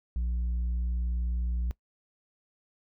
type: tone with tanh clipping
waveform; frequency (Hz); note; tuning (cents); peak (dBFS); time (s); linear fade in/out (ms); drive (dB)
sine; 59.6; A#1; +39; -28; 0.16-1.71; 0; 4
effects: noise-tail reverb RT60 0.1 s tail -20 dB re dry